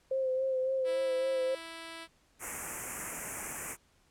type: tone with vibrato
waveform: sine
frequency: 523.3 Hz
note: C5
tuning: in tune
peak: -28 dBFS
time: 0.11-1.55 s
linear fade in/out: 5 ms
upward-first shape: sine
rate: 3.6 Hz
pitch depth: 28 cents each way
type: tone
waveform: 5% pulse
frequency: 329.6 Hz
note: E4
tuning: in tune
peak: -31 dBFS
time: 0.84-2.08 s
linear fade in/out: 50 ms
type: band-stop noise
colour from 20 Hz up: white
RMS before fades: -36 dBFS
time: 2.39-3.77 s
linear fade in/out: 50 ms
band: 2500 to 6600 Hz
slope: 48 dB/octave
effects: pink hiss -68 dBFS RMS until 4.1 s + low-pass 10000 Hz 12 dB/octave